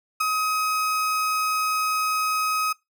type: tone with ADSR envelope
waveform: 35% pulse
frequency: 1265 Hz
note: D#6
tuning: 28 cents sharp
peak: -16 dBFS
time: 0.2-2.73 s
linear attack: 11 ms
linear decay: 5 ms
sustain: -4 dB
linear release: 10 ms
effects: noise-tail reverb RT60 0.2 s tail -23 dB re dry